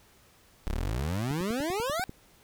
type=exponential sweep; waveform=25% pulse; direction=up; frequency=30.92 to 784 Hz; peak=-25 dBFS; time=0.67-2.04 s; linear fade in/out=0 ms
type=click train; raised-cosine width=3 ms; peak=-25 dBFS; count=9; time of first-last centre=1.31-2.094 s; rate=10.2 Hz
effects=pink hiss -60 dBFS RMS until 2.43 s